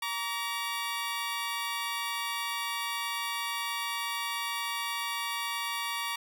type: tone pair together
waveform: 15% pulse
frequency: 936.8 / 1146 Hz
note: A#5 / D6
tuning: +8 / -43 cents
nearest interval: minor third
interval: 349 cents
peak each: -28 dBFS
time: 0.02-6.16 s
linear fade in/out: 5 ms
effects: none